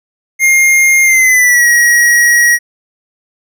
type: tone with pitch glide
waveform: square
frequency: 2125 to 1904.1 Hz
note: C7 to A#6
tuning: +26 to +36 cents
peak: -6 dBFS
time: 0.39-2.59 s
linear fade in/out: 50 ms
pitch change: -190 cents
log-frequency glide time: 1.03-1.67 s
effects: none